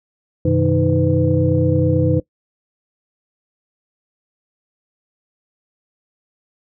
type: tone cluster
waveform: sine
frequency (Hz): 94 / 127.7 / 156.7 / 312.6 / 502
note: F#2 / C3 / D#3 / D#4 / B4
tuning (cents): +28 / -42 / +13 / +8 / +28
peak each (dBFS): -19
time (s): 0.45-2.2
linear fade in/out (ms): 5
effects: noise-tail reverb RT60 0.1 s tail -20 dB re dry + tanh soft clip ceiling -1 dBFS